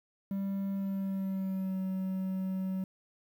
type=tone with pitch glide; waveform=triangle; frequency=196 to 188.78 Hz; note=G3 to F#3; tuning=0 to +35 cents; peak=-29 dBFS; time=0.31-2.84 s; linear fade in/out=2 ms; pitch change=-65 cents; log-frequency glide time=0.75-1.77 s; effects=10-bit